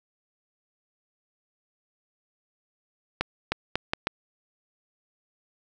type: accelerating click train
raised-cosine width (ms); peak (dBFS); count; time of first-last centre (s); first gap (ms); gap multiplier
0.3; -8; 5; 3.21-4.071; 310; 0.76
effects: none